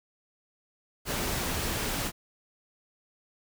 pink noise, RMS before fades -31 dBFS, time 1.05-2.12 s, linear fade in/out 50 ms, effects none

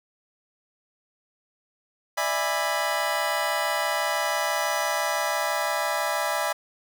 25% pulse chord, E dominant seventh, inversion third, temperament just, 593.3 / 659.3 / 824.1 / 988.9 Hz, D5 / E5 / G#5 / B5, +18 / 0 / -14 / +2 cents, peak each -26 dBFS, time 2.17-6.53 s, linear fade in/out 10 ms, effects none

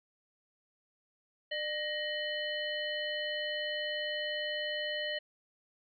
harmonic tone with a mistuned harmonic, 600 Hz, D5, 37 cents sharp, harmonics 1 / 3 / 5 / 7, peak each -38 / -37 / -38 / -45 dBFS, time 1.51-5.19 s, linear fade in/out 10 ms, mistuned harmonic 3, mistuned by +78 cents, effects none

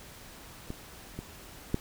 clicks, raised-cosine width 3 ms, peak -23 / -24 / -13 dBFS, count 3, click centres 0.704 / 1.19 / 1.744 s, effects pink hiss -49 dBFS RMS until 1.8 s

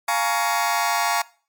sawtooth chord, Bb minor seventh, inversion second, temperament just, 699.2 / 839.1 / 932.3 / 1118.8 Hz, F5 / Ab5 / Bb5 / Db6, +2 / +18 / 0 / +16 cents, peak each -21 dBFS, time 0.08-1.22 s, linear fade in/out 5 ms, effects noise-tail reverb RT60 0.4 s tail -21 dB re dry + MP3 96 kbps

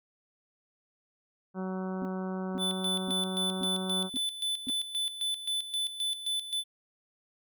harmonic tone, 187.4 Hz, F#3, 22 cents sharp, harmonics 1 / 2 / 3 / 4 / 5 / 6 / 7 / 8, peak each -33 / -39 / -43 / -45 / -47 / -49 / -50 / -51 dBFS, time 1.54-4.1 s, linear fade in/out 50 ms
sine tone bursts, 256.8 Hz, C4, 32 cents flat, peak -34 dBFS, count 6, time 2.02-4.7 s, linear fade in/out 0 ms, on 30 ms, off 500 ms
square tone with tremolo, 3500 Hz, A7, 10 cents flat, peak -29 dBFS, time 2.58-6.64 s, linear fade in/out 50 ms, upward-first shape square, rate 3.8 Hz, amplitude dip 70%
effects none

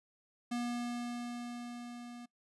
square tone with level ramp, 240.5 Hz, B3, 46 cents flat, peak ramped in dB -34 to -47 dBFS, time 0.51-2.26 s, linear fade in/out 10 ms, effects noise-tail reverb RT60 0.1 s tail -22 dB re dry + resampled to 24000 Hz

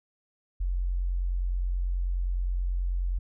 sine tone, 44.72 Hz, F1, 42 cents sharp, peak -25 dBFS, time 0.6-3.19 s, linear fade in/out 10 ms, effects none

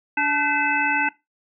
harmonic tone with a mistuned harmonic, 290.2 Hz, D4, 21 cents flat, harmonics 1 / 3 / 5 / 7 / 9, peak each -29 / -24 / -23 / -27 / -24 dBFS, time 0.17-1.09 s, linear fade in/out 5 ms, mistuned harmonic 5, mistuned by +83 cents, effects noise-tail reverb RT60 0.2 s tail -18 dB re dry

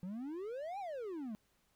triangle exponential two-way sweep, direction up then down, 173.7 to 830.6 to 203.7 Hz, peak -38 dBFS, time 0.03-1.35 s, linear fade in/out 0 ms, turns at 0.79 s, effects pink hiss -75 dBFS RMS until 1.75 s

